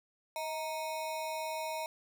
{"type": "ring-modulated tone", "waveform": "square", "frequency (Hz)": 783, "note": "G5", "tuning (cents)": -2, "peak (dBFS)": -33, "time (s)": [0.36, 1.86], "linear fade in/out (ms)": 0, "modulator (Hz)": 148, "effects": []}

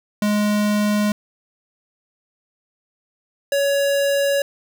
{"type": "tone pair in turn", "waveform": "square", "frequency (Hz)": [208.6, 560.8], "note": ["G#3", "C#5"], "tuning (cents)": [8, 20], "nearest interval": "octave + perfect fourth", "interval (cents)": 1712, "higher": "second", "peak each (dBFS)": -17, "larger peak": "neither", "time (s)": [[0.22, 1.12], [3.52, 4.42]], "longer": "neither", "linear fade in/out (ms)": 2, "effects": []}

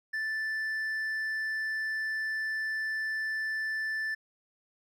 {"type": "tone with hard clipping", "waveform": "sine", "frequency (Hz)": 1760, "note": "A6", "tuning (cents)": 0, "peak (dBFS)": -31, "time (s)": [0.13, 4.15], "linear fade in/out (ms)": 10, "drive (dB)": 3, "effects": []}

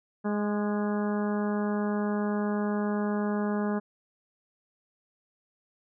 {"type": "harmonic tone with a mistuned harmonic", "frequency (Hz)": 207.7, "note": "G#3", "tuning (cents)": 0, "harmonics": [1, 2, 3, 4, 5, 6, 7, 8], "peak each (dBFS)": [-27, -33, -37, -39, -41, -43, -44, -45], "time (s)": [0.24, 3.8], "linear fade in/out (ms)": 20, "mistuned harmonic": 6, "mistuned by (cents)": -28, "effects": []}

